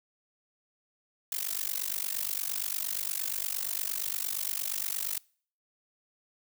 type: noise with amplitude modulation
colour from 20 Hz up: blue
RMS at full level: -29 dBFS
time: 1.32-5.18 s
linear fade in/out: 2 ms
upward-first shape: sine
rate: 48.6 Hz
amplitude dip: 100%
effects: noise-tail reverb RT60 0.5 s tail -25 dB re dry